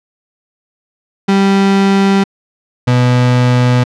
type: tone pair in turn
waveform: 35% pulse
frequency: 196 / 124.08 Hz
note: G3 / B2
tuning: 0 / +9 cents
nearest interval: minor sixth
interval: 791 cents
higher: first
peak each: -6 dBFS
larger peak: neither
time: 1.28-2.24 / 2.87-3.84 s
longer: second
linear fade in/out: 10 ms
effects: low-pass 5000 Hz 12 dB/octave